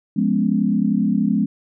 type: chord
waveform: sine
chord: C# dominant seventh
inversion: first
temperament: equal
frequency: 174.61 / 207.7 / 246.9 / 277.2 Hz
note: E#3 / G#3 / B3 / C#4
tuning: 0 / 0 / 0 / 0 cents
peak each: -23 / -18 / -22 / -24 dBFS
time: 0.16-1.46 s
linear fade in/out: 10 ms
effects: none